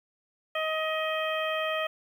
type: harmonic tone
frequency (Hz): 630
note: D#5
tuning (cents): +21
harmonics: 1 / 2 / 3 / 4 / 5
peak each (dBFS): -30 / -33 / -35 / -36 / -37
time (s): 0.55-1.87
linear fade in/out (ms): 5
effects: 9-bit